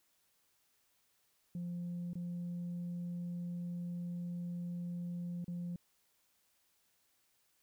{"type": "tone with dropouts", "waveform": "sine", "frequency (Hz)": 174.61, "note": "F3", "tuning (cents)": 0, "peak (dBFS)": -36, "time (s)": [1.55, 5.76], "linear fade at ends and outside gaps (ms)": 2, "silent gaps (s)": [[2.133, 2.154], [5.444, 5.48]], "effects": ["tanh soft clip ceiling -36 dBFS", "white hiss -75 dBFS RMS until 7.62 s"]}